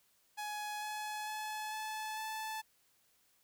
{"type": "tone with pitch steps", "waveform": "sawtooth", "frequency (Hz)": [840, 848.3, 856.7, 865.1, 873.7], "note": ["G#5", "G#5", "A5", "A5", "A5"], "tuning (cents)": [19, 36, -46, -30, -12], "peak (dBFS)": -35, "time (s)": [0.37, 2.62], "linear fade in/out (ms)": 20, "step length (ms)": 450, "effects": ["white hiss -72 dBFS RMS until 3.43 s"]}